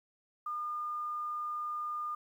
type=tone; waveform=sine; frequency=1212 Hz; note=D#6; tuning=46 cents flat; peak=-34 dBFS; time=0.46-2.15 s; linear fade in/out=5 ms; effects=11-bit

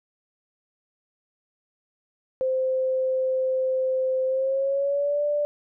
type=tone with pitch glide; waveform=sine; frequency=520 to 587.1 Hz; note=C5 to D5; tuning=-11 to -1 cents; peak=-21 dBFS; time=2.41-5.45 s; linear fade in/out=0 ms; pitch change=+210 cents; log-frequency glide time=4.26-5.24 s; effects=none

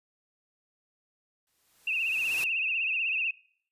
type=noise with exponential growth; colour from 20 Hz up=white; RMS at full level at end=-36 dBFS; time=1.47-2.44 s; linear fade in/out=1 ms; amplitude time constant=210 ms
type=tone with vibrato; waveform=sine; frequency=2637 Hz; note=E7; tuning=in tune; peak=-26 dBFS; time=1.87-3.31 s; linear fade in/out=5 ms; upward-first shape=triangle; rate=16 Hz; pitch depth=110 cents each way
effects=noise-tail reverb RT60 0.6 s tail -23 dB re dry + resampled to 32000 Hz

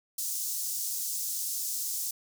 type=high-pass noise; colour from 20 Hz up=pink; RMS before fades=-33 dBFS; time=0.18-2.11 s; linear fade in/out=5 ms; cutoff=5800 Hz; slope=24 dB/octave; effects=none

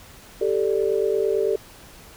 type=chord; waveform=sine; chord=G suspended second; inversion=none; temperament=just; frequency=392 / 441 / 588 Hz; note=G4 / A4 / D5; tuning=0 / +4 / +2 cents; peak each=-22 / -22 / -28 dBFS; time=0.41-1.56 s; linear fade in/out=5 ms; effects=pink hiss -46 dBFS RMS until 2.16 s

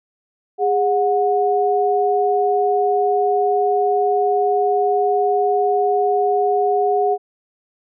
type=tone pair together; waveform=sine; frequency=409.7 / 730 Hz; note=G#4 / F#5; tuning=-24 / -24 cents; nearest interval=minor seventh; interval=1000 cents; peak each=-17 dBFS; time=0.58-7.18 s; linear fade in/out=50 ms; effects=none

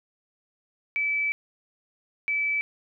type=tone pair in turn; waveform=sine; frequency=2306 / 2306 Hz; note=D7 / D7; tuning=-32 / -32 cents; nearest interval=unison; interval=0 cents; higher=neither; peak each=-23 dBFS; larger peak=neither; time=0.96-1.32 / 2.28-2.61 s; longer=first; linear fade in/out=0 ms; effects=none

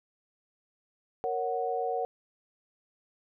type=chord; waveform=sine; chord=F# major; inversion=first; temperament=equal; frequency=466.2 / 554.4 / 740 Hz; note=A#4 / C#5 / F#5; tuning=0 / 0 / 0 cents; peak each=-32 / -36 / -31 dBFS; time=1.24-2.05 s; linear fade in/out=0 ms; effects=none

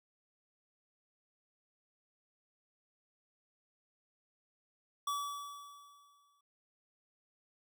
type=tone with exponential decay; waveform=square; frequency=1146 Hz; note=D6; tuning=43 cents flat; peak=-33 dBFS; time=5.07-6.41 s; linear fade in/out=5 ms; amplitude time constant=290 ms; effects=none

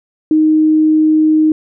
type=tone; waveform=sine; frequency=311.1 Hz; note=D#4; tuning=in tune; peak=-7 dBFS; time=0.31-1.52 s; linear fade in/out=2 ms; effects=none

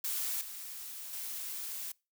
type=noise with level steps; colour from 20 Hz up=blue; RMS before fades=-35 / -44 / -40 dBFS; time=0.04-1.92 s; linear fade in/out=5 ms; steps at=0.41 / 1.13 s; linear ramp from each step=2 ms; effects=noise-tail reverb RT60 0.3 s tail -25 dB re dry

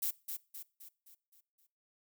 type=noise with echo; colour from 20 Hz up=violet; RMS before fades=-34 dBFS; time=0.02-0.11 s; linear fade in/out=10 ms; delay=260 ms; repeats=6; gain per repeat=-6 dB; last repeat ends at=1.67 s; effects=noise-tail reverb RT60 0.4 s tail -22 dB re dry

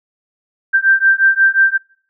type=beating tone pair; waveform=sine; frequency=1568 / 1573.6 Hz; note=G6 / G6; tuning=0 / +6 cents; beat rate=5.6 Hz; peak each=-12 dBFS; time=0.73-1.78 s; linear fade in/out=20 ms; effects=noise-tail reverb RT60 0.5 s tail -24 dB re dry

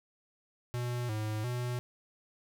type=tone with pitch steps; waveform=square; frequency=122 / 107.7 / 122.9 Hz; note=B2 / A2 / B2; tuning=-21 / -37 / -8 cents; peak=-33 dBFS; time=0.74-1.79 s; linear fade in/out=0 ms; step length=350 ms; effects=none

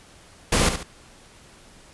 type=noise with echo; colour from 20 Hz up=pink; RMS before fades=-19 dBFS; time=0.52-0.69 s; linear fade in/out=5 ms; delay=71 ms; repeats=2; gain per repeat=-8 dB; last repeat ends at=0.832 s; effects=pink hiss -50 dBFS RMS until 1.93 s + resampled to 24000 Hz

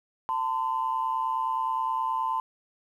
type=tone pair together; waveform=sine; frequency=895.4 / 1025 Hz; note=A5 / C6; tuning=+30 / -36 cents; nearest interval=major second; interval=234 cents; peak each=-28 / -27 dBFS; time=0.29-2.4 s; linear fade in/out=0 ms; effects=tanh soft clip ceiling -17 dBFS + 10-bit

